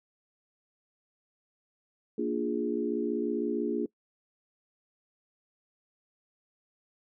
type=chord; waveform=sine; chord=Bb dominant seventh; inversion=none; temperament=equal; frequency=233.1 / 293.7 / 349.2 / 415.3 Hz; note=Bb3 / D4 / F4 / Ab4; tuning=0 / 0 / 0 / 0 cents; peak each=-33 dBFS; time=2.18-3.86 s; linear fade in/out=5 ms; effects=noise-tail reverb RT60 0.1 s tail -22 dB re dry